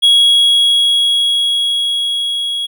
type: tone with level ramp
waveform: triangle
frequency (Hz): 3322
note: G#7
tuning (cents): 0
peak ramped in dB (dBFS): -4 to -15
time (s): 0.02-2.67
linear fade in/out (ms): 20
effects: none